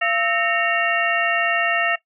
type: tone cluster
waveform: sine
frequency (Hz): 685 / 1307 / 1838 / 2212 / 2766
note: F5 / E6 / A#6 / C#7 / F7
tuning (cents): -34 / -15 / -25 / -4 / -17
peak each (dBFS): -24 / -25 / -22 / -27 / -23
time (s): 0.01-1.96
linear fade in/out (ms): 10
effects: noise-tail reverb RT60 0.1 s tail -17 dB re dry